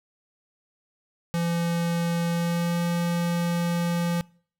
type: tone with pitch glide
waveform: square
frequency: 170 to 171.88 Hz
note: F3 to F3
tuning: -46 to -27 cents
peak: -24 dBFS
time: 1.34-4.21 s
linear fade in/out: 0 ms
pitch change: +19 cents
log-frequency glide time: 2.3-2.79 s
effects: noise-tail reverb RT60 0.5 s tail -24 dB re dry